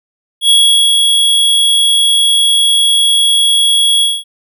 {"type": "tone with ADSR envelope", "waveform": "square", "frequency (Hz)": 3335, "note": "G#7", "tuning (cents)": 7, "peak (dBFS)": -5, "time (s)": [0.41, 4.24], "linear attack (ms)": 83, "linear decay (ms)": 420, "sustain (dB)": -3, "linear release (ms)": 220, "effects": []}